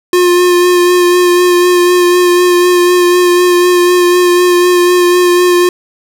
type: tone with vibrato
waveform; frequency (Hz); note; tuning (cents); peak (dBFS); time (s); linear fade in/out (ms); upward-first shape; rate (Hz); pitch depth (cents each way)
square; 355.6; F4; +31; -6; 0.13-5.69; 2; sine; 4; 18
effects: none